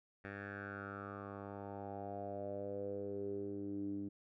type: tone with low-pass filter sweep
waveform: 10% pulse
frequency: 100.2 Hz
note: G2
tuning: 38 cents sharp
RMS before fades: -44 dBFS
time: 0.24-4.09 s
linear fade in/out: 10 ms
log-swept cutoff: 1900 to 270 Hz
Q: 5.7
effects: none